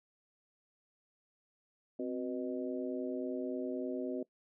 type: harmonic tone with a mistuned harmonic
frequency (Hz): 123.47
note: B2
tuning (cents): 0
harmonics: 2 / 3 / 4 / 5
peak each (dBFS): -38 / -39 / -43 / -43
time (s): 1.99-4.23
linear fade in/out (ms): 5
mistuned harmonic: 2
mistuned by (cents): +95
effects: noise-tail reverb RT60 0.1 s tail -21 dB re dry